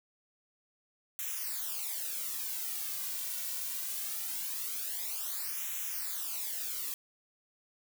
blue noise with flanger, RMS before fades -37 dBFS, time 1.19-6.94 s, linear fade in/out 0 ms, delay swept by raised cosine 0.21 to 2.41 ms, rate 0.22 Hz, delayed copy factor -0.9, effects none

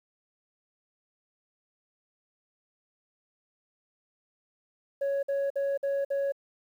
sine tone bursts, 556 Hz, C#5, 5 cents sharp, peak -23 dBFS, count 5, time 5.01-6.322 s, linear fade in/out 10 ms, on 220 ms, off 53 ms, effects tanh soft clip ceiling -25 dBFS + 10-bit

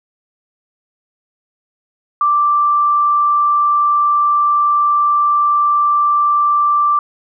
sine tone, 1174.7 Hz, D6, in tune, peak -10 dBFS, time 2.21-6.99 s, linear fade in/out 2 ms, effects none

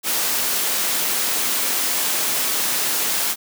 white noise, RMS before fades -21 dBFS, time 0.03-3.36 s, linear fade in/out 50 ms, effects high-pass 200 Hz 12 dB/octave

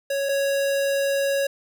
square tone pair in turn, 554.4 / 554.4 Hz, C#5 / C#5, 0 / 0 cents, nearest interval unison, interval 0 cents, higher neither, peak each -23 / -21 dBFS, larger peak second, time 0.1-0.29 / 0.29-1.47 s, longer second, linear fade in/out 5 ms, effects none

